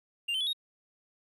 triangle tone with pitch steps, 2794 / 3082 / 3400 / 3751 Hz, F7 / G7 / G#7 / A#7, 0 / -30 / +40 / +10 cents, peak -27 dBFS, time 0.28-0.532 s, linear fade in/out 10 ms, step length 63 ms, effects none

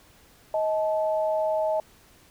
sine tone pair together, 630 / 867.7 Hz, D#5 / A5, +21 / -24 cents, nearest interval tritone, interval 555 cents, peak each -23 / -29 dBFS, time 0.54-1.8 s, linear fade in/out 2 ms, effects pink hiss -56 dBFS RMS until 2.3 s

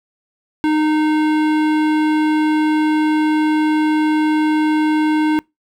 sine tone with hard clipping, 307.7 Hz, D#4, 19 cents flat, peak -15 dBFS, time 0.64-5.39 s, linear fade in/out 0 ms, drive 16 dB, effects noise-tail reverb RT60 0.2 s tail -25 dB re dry

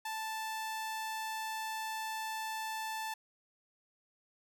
sawtooth tone, 880 Hz, A5, in tune, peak -33 dBFS, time 0.05-3.14 s, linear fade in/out 5 ms, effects none

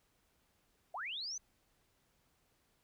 sine linear sweep, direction up, 600 to 6272 Hz, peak -39 dBFS, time 0.94-1.38 s, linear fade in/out 5 ms, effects pink hiss -75 dBFS RMS until 2.83 s

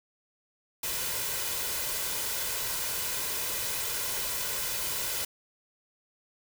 white noise with comb filter, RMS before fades -32 dBFS, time 0.83-5.25 s, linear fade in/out 5 ms, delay 2 ms, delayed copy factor +0.5, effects none

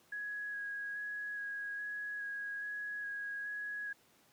sine tone with vibrato, 1661.2 Hz, G#6, in tune, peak -38 dBFS, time 0.12-3.93 s, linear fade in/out 5 ms, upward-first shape square, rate 1.2 Hz, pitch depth 11 cents each way, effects pink hiss -67 dBFS RMS until 4.32 s + high-pass 150 Hz 12 dB/octave

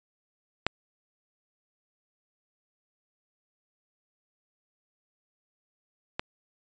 clicks, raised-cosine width 0.3 ms, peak -7 / -13 dBFS, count 2, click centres 0.666 / 6.195 s, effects resampled to 16000 Hz

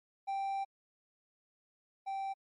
triangle tone pair in turn, 784 / 779.7 Hz, G5 / G5, 0 / -10 cents, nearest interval unison, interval 10 cents, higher first, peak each -31 / -33 dBFS, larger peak first, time 0.27-0.65 / 2.06-2.34 s, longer first, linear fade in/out 20 ms, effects MP3 48 kbps

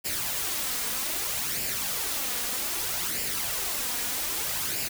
white noise with flanger, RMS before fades -30 dBFS, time 0.04-4.89 s, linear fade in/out 20 ms, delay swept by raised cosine 0.4 to 4.2 ms, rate 0.63 Hz, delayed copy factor +0.55, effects none

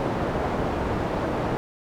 white low-pass noise, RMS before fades -26 dBFS, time 0-1.57 s, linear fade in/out 0 ms, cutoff 690 Hz, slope 12 dB/octave, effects none

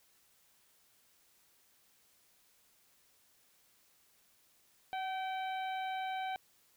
harmonic tone with a mistuned harmonic, 772 Hz, G5, 27 cents flat, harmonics 1 / 2 / 3 / 4 / 5, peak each -36 / -46 / -47 / -51 / -54 dBFS, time 4.93-6.36 s, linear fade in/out 0 ms, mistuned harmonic 1, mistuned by -38 cents, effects white hiss -69 dBFS RMS until 6.76 s

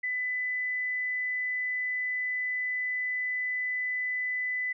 sine tone, 2000 Hz, B6, 21 cents sharp, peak -28 dBFS, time 0.03-4.73 s, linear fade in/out 10 ms, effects none

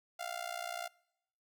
sawtooth tone with amplitude modulation, 698.5 Hz, F5, in tune, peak -31 dBFS, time 0.19-0.88 s, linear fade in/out 10 ms, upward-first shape sine, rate 60.2 Hz, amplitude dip 90%, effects noise-tail reverb RT60 0.8 s tail -24 dB re dry

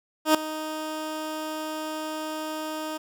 15% pulse tone with ADSR envelope, 311.1 Hz, D#4, in tune, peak -8 dBFS, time 0.25-2.98 s, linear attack 96 ms, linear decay 4 ms, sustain -16 dB, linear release 13 ms, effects none

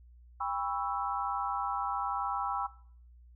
sine chord, C# half-diminished seventh, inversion second, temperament equal with one note detuned, 800.9 / 987.8 / 1108.7 / 1318.5 Hz, G5 / B5 / C#6 / E6, +37 / 0 / 0 / 0 cents, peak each -36 / -37 / -38 / -36 dBFS, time 0.4-2.67 s, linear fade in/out 10 ms, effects noise-tail reverb RT60 0.5 s tail -17 dB re dry + added 60 Hz sine -53 dBFS peak until 3.35 s

